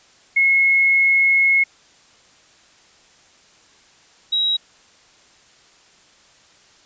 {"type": "tone pair in turn", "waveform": "sine", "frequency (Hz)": [2173, 3843], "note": ["C#7", "B7"], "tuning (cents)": [-35, -48], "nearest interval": "minor seventh", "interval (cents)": 987, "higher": "second", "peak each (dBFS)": [-12, -16], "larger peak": "first", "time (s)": [[0.36, 1.64], [4.32, 4.57]], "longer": "first", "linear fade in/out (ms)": 10, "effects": ["white hiss -52 dBFS RMS until 6.85 s", "resampled to 16000 Hz"]}